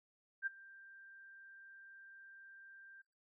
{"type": "tone with ADSR envelope", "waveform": "sine", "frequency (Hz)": 1581, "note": "G6", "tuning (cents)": 14, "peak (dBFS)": -33, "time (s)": [0.42, 3.02], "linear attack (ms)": 45, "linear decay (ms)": 17, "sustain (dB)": -22, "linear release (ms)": 10, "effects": ["noise-tail reverb RT60 0.3 s tail -21 dB re dry"]}